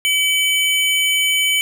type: tone pair together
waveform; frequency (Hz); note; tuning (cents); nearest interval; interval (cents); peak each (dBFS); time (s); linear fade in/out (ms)
square; 2289 / 3027; D7 / F#7; -45 / +39; perfect fourth; 484; -18; 0.05-1.61; 0
effects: none